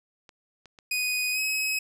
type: clicks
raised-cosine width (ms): 0.2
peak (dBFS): -31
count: 3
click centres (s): 0.292 / 0.657 / 0.788
type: tone with pitch glide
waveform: sawtooth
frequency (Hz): 2489 to 2553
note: D#7 to D#7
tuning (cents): 0 to +44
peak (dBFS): -22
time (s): 0.91-1.79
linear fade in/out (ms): 5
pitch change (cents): +44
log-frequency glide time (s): 1.32-1.4
effects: none